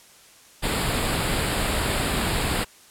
pink band-stop noise, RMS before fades -24 dBFS, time 0.62-2.65 s, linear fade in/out 20 ms, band 5000 to 7200 Hz, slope 96 dB/octave, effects white hiss -51 dBFS RMS until 2.9 s + low-pass 11000 Hz 12 dB/octave

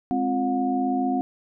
sine tone cluster, 207.3 / 262.7 / 349.6 / 723 Hz, G#3 / C4 / F4 / F#5, -3 / +7 / +2 / -40 cents, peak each -32 / -23 / -32 / -26 dBFS, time 0.11-1.21 s, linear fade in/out 0 ms, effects none

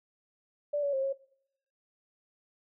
sine tone with pitch steps, 584 / 567 / 535 / 544 Hz, D5 / C#5 / C5 / C#5, -10 / +39 / +38 / -33 cents, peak -27 dBFS, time 0.73-1.13 s, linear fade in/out 10 ms, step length 100 ms, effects noise-tail reverb RT60 0.7 s tail -22 dB re dry

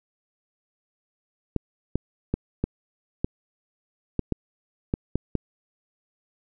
clicks, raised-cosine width 3 ms, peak -10 dBFS, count 10, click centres 1.563 / 1.956 / 2.34 / 2.64 / 3.245 / 4.193 / 4.323 / 4.939 / 5.156 / 5.353 s, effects none

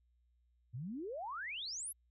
sine exponential sweep, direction up, 109.2 to 11840 Hz, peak -40 dBFS, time 0.73-1.93 s, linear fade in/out 20 ms, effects added 60 Hz sine -70 dBFS peak until 2.1 s

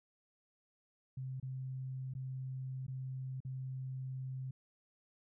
sine tone with dropouts, 130.81 Hz, C3, in tune, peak -39 dBFS, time 1.17-4.51 s, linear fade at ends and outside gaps 5 ms, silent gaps 1.4-1.427 / 2.138-2.15 / 2.867-2.88 / 3.404-3.449 s, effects none

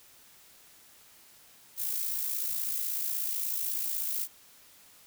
violet noise with amplitude modulation, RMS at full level -30 dBFS, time 1.76-4.28 s, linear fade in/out 50 ms, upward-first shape sine, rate 56.3 Hz, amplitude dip 50%, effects white hiss -57 dBFS RMS until 5.06 s

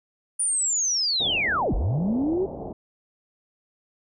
sine linear two-way sweep, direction down then up, 9540 to 32.83 to 397.6 Hz, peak -21 dBFS, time 0.39-2.46 s, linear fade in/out 10 ms, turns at 1.74 s
white low-pass noise, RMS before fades -35 dBFS, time 1.2-2.73 s, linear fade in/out 5 ms, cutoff 780 Hz, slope 48 dB/octave
effects none

